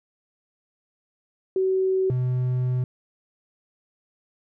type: tone pair in turn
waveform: sine / triangle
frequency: 378.2 / 126.21 Hz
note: F#4 / B2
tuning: +38 / +38 cents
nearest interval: octave + perfect fifth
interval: 1900 cents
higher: first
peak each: -19 dBFS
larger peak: neither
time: 1.56-2.1 / 2.1-2.84 s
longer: second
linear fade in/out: 2 ms
effects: none